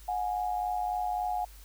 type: tone pair together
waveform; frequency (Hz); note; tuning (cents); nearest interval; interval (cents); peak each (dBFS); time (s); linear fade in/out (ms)
sine; 727 / 830.6; F#5 / G#5; -31 / 0; major second; 231; -30 / -33; 0.08-1.45; 5
effects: added 50 Hz sine -48 dBFS peak until 1.64 s + white hiss -56 dBFS RMS until 1.64 s